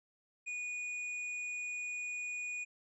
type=tone with tanh clipping; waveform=sine; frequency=2460 Hz; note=D#7; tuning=20 cents flat; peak=-39 dBFS; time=0.46-2.65 s; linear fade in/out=20 ms; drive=9 dB; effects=resampled to 24000 Hz